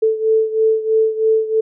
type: beating tone pair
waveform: sine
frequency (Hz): 440 / 443.1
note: A4 / A4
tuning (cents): 0 / +12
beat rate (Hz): 3.1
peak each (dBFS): -14 / -18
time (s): 0.02-1.61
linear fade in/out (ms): 10
effects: none